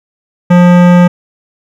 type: tone with hard clipping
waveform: sine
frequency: 176.9 Hz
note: F3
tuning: 23 cents sharp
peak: -4 dBFS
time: 0.5-1.08 s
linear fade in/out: 10 ms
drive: 18 dB
effects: none